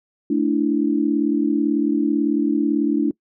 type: chord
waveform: sine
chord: A suspended fourth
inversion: none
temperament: equal with one note detuned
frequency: 220 / 291.5 / 329.6 Hz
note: A3 / D4 / E4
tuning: 0 / -13 / 0 cents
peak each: -23 / -18 / -22 dBFS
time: 0.3-3.11 s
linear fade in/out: 5 ms
effects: noise-tail reverb RT60 0.1 s tail -23 dB re dry